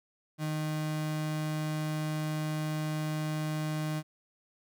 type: tone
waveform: 35% pulse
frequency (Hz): 154.3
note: D#3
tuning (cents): -14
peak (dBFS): -29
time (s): 0.38-4.03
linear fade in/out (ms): 50
effects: none